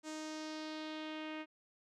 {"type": "tone with low-pass filter sweep", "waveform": "sawtooth", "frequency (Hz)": 310.7, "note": "D#4", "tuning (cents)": -2, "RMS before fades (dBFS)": -44, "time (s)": [0.03, 1.46], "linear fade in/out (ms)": 50, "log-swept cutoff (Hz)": [7500, 2500], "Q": 2.3, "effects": []}